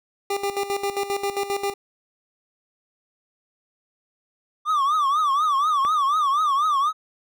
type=tone with tremolo; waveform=25% pulse; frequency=400 Hz; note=G4; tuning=35 cents sharp; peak=-18 dBFS; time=0.3-1.74 s; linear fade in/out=5 ms; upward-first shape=square; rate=7.5 Hz; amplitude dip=70%
type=tone with vibrato; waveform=triangle; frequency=1169 Hz; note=D6; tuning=8 cents flat; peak=-16 dBFS; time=4.65-6.93 s; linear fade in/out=50 ms; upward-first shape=triangle; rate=4.1 Hz; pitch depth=170 cents each way
type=click; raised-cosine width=0.5 ms; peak=-17 dBFS; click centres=5.85 s
effects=none